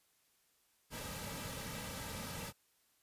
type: noise with comb filter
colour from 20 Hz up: pink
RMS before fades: -44 dBFS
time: 0.9-2.53 s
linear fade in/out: 50 ms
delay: 2.8 ms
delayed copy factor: -0.65
effects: white hiss -74 dBFS RMS until 3.02 s + resampled to 32000 Hz